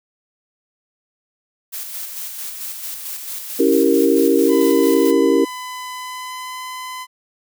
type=noise with tremolo; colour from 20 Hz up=blue; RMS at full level=-28 dBFS; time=1.72-5.12 s; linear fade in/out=20 ms; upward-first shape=square; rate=4.5 Hz; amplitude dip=35%
type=chord; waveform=sine; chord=C# diminished seventh; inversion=none; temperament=equal with one note detuned; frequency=278.8 / 329.6 / 392 / 466.2 Hz; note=C#4 / E4 / G4 / Bb4; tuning=+10 / 0 / 0 / 0 cents; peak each=-17 dBFS; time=3.59-5.45 s; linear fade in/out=10 ms
type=tone with pitch glide; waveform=sawtooth; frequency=1006 to 1016.5 Hz; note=B5 to B5; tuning=+32 to +50 cents; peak=-24 dBFS; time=4.48-7.07 s; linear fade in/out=50 ms; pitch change=+18 cents; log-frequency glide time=5.9-6.62 s
effects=none